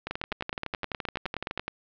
two click trains, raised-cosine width 0.3 ms, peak -14 / -15 dBFS, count 15 / 20, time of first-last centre 0.11-1.576 / 0.07-1.68 s, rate 9.55 / 11.8 Hz, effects low-pass 4000 Hz 12 dB/octave

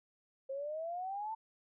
sine exponential sweep, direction up, 530 to 901 Hz, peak -37 dBFS, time 0.49-1.35 s, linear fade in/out 10 ms, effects none

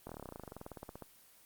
slowing click train, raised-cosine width 1 ms, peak -30 dBFS, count 24, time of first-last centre 0.07-1.023 s, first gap 23 ms, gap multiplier 1.05, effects white hiss -62 dBFS RMS until 1.45 s + Opus 24 kbps

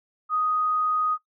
sine tone, 1247 Hz, D#6, 3 cents sharp, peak -21 dBFS, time 0.29-1.18 s, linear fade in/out 50 ms, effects noise-tail reverb RT60 0.1 s tail -17 dB re dry

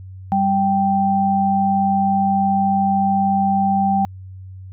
sine tone pair together, 196 / 782.6 Hz, G3 / G5, 0 / -3 cents, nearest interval 2 octaves, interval 2397 cents, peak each -18 / -16 dBFS, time 0.32-4.05 s, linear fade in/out 0 ms, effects added 94 Hz sine -33 dBFS peak until 4.72 s

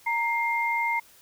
sine tone pair together, 931 / 2112 Hz, A#5 / C7, -2 / +16 cents, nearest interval octave + major second, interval 1418 cents, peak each -26 dBFS, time 0.06-1 s, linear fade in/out 10 ms, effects white hiss -55 dBFS RMS until 1.21 s

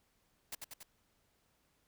white noise with echo, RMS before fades -42 dBFS, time 0.52-0.55 s, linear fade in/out 5 ms, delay 94 ms, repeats 3, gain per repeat -3 dB, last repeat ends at 0.832 s, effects pink hiss -75 dBFS RMS until 1.87 s

